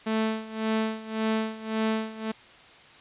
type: tone with tremolo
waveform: sawtooth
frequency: 220 Hz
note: A3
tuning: in tune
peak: -19 dBFS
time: 0.06-2.32 s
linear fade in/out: 10 ms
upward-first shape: sine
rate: 1.8 Hz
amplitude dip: 85%
effects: white hiss -51 dBFS RMS until 3 s + resampled to 8000 Hz